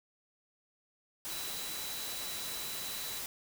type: tone in noise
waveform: sine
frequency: 3951 Hz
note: B7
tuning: in tune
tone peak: -44 dBFS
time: 1.3-3.19 s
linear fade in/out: 0 ms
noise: white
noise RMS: -40 dBFS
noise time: 1.25-3.26 s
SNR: -7 dB
effects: none